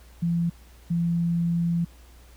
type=tone pair in turn; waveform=sine; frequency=169.9 / 169.9 Hz; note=F3 / F3; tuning=-47 / -47 cents; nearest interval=unison; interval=0 cents; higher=neither; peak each=-21 dBFS; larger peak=neither; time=0.22-0.5 / 0.9-1.85 s; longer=second; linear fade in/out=10 ms; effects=added 60 Hz sine -48 dBFS peak until 2.36 s + pink hiss -56 dBFS RMS until 2.36 s